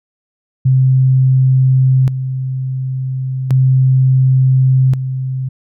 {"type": "tone with tremolo", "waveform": "sine", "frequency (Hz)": 130.81, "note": "C3", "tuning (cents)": 0, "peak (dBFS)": -7, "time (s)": [0.65, 5.49], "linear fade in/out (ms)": 10, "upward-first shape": "square", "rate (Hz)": 0.35, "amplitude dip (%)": 65, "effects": []}